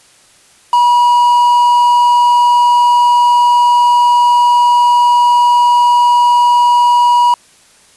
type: tone with quantisation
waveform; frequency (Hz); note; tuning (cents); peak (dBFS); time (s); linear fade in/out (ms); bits
triangle; 967; B5; -37; -4; 0.73-7.34; 2; 4
effects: white hiss -46 dBFS RMS until 7.96 s + resampled to 24000 Hz